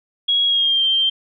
sine tone with pitch glide, 3314 to 3153 Hz, G#7 to G7, -4 to +9 cents, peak -14 dBFS, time 0.28-1.1 s, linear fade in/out 10 ms, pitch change -87 cents, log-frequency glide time 0.46-0.84 s, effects none

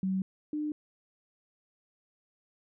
sine tone pair in turn, 189.6 / 301 Hz, F#3 / D4, +43 / +43 cents, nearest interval minor sixth, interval 800 cents, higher second, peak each -27 / -30 dBFS, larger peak first, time 0.03-0.22 / 0.53-0.72 s, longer neither, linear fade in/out 2 ms, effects none

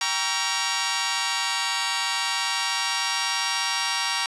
10% pulse chord, G diminished seventh, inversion none, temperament just, 784 / 940.8 / 1128.9 / 1354.7 Hz, G5 / Bb5 / Db6 / Fb6, 0 / +16 / +31 / +47 cents, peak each -23 / -18 / -21 / -24 dBFS, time 0.01-4.26 s, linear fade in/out 2 ms, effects resampled to 24000 Hz

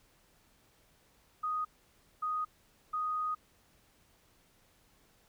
sine tone bursts at uneven times, 1244.5 Hz, D#6, in tune, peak -31 dBFS, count 3, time 1.43-1.65 / 2.22-2.45 / 2.93-3.35 s, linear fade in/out 10 ms, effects pink hiss -67 dBFS RMS until 5.28 s

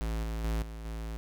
square tone with level steps, 55.1 Hz, A1, 3 cents sharp, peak -31 / -33 / -29 / -40 / -36 dBFS, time 0.01-1.17 s, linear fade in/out 0 ms, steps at 0.23 / 0.44 / 0.62 / 0.85 s, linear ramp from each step 5 ms, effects none

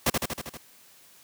pink noise with echo, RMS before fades -22 dBFS, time 0.06-0.1 s, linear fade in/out 5 ms, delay 79 ms, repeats 6, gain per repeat -3 dB, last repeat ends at 0.574 s, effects white hiss -55 dBFS RMS until 1.23 s + high-pass 80 Hz 12 dB/octave

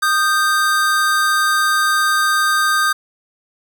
square tone pair together, 1230.9 / 1568 Hz, D#6 / G6, -19 / 0 cents, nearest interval major third, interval 419 cents, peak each -17 dBFS, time 0.02-2.93 s, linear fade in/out 10 ms, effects none

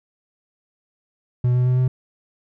triangle tone with pitch steps, 123.47 / 124.9 / 126.36 / 127.82 Hz, B2 / B2 / B2 / C3, 0 / +20 / +40 / -40 cents, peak -13 dBFS, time 1.44-1.88 s, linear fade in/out 5 ms, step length 110 ms, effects none

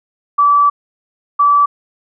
sine tone bursts at uneven times, 1155 Hz, D6, 29 cents flat, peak -7 dBFS, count 2, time 0.38-0.7 / 1.39-1.66 s, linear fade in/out 10 ms, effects none

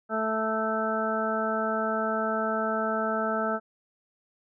harmonic tone, 220 Hz, A3, in tune, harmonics 1 / 2 / 3 / 4 / 6 / 7, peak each -32 / -33 / -30 / -36 / -30 / -36 dBFS, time 0.09-3.6 s, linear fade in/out 50 ms, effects none

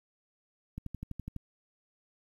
click train, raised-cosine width 5 ms, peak -26 dBFS, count 8, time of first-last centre 0.78-1.363 s, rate 12 Hz, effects 10-bit

